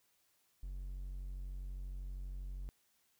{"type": "tone", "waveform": "triangle", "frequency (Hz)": 46.25, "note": "F#1", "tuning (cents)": 0, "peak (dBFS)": -39, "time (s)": [0.63, 2.69], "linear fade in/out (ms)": 0, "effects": ["white hiss -75 dBFS RMS until 3.19 s"]}